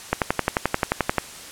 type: click train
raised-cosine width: 0.5 ms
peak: -3 dBFS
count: 13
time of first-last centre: 0.13-1.183 s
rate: 11.4 Hz
effects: white hiss -39 dBFS RMS until 1.51 s + low-pass 10000 Hz 12 dB/octave